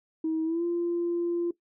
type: tone with pitch glide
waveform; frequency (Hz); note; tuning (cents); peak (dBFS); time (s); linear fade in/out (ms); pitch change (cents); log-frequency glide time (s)
sine; 319.5 to 344.4; D#4 to F4; +46 to -24; -24; 0.24-1.51; 5; +130; 0.44-0.64
effects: noise-tail reverb RT60 0.1 s tail -18 dB re dry + tanh soft clip ceiling -21 dBFS